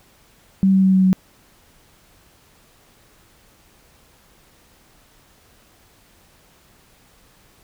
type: tone with pitch steps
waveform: sine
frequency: 192.3 / 190.97 / 189.65 / 188.34 / 187.04 Hz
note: G3 / G3 / F#3 / F#3 / F#3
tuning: -33 / -45 / +43 / +31 / +19 cents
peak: -11 dBFS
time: 0.63-1.13 s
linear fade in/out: 0 ms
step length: 100 ms
effects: pink hiss -54 dBFS RMS until 7.63 s